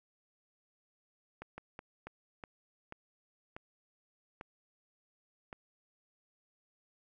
slowing click train, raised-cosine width 0.5 ms, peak -29 dBFS, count 9, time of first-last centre 1.42-5.529 s, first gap 160 ms, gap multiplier 1.32, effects none

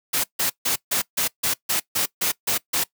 white noise bursts, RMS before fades -22 dBFS, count 11, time 0.13-2.84 s, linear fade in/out 10 ms, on 110 ms, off 150 ms, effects noise-tail reverb RT60 0.1 s tail -21 dB re dry + high-pass 100 Hz 12 dB/octave

